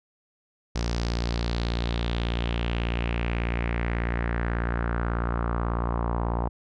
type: tone with low-pass filter sweep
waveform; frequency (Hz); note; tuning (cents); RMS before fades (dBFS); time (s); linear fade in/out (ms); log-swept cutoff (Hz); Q
sawtooth; 58.27; A#1; 0; -27; 0.75-6.49; 10; 5500 to 920; 3.2
effects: none